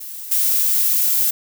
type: noise with level steps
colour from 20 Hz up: violet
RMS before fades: -32 / -17 dBFS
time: 0-1.31 s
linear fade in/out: 10 ms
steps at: 0.31 s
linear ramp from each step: 10 ms
effects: none